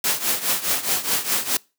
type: noise with tremolo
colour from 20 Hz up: white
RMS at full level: -19 dBFS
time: 0.04-1.57 s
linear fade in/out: 2 ms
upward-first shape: triangle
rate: 4.8 Hz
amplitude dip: 85%
effects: noise-tail reverb RT60 0.3 s tail -25 dB re dry + high-pass 150 Hz 12 dB/octave